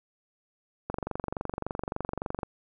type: click train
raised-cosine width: 1 ms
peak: -17 dBFS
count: 37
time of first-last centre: 0.9-2.432 s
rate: 23.5 Hz
effects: none